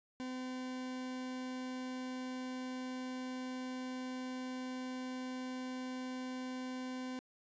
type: tone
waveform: 40% pulse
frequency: 255.6 Hz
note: C4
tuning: 40 cents flat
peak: -39 dBFS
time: 0.2-7.19 s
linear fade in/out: 0 ms
effects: resampled to 16000 Hz